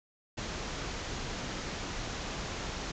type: low-pass noise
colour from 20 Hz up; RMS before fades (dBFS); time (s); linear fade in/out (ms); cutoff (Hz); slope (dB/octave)
pink; -38; 0.37-2.92; 10; 7200; 96
effects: none